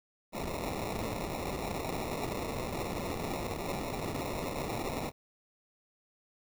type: noise with sample-and-hold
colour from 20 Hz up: white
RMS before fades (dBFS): -36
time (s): 0.32-5.12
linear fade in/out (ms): 50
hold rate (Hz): 1575
effects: none